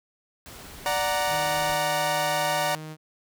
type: noise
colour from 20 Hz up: pink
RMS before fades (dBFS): -43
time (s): 0.46-1.76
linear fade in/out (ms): 0
type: chord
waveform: sawtooth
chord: D augmented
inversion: none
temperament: equal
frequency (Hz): 587.3 / 740 / 932.3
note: D5 / F#5 / A#5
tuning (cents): 0 / 0 / 0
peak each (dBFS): -24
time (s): 0.86-2.75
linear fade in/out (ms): 0
type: tone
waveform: sawtooth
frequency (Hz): 155.8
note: D#3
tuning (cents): +3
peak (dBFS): -32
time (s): 1.28-2.97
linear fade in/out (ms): 50
effects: none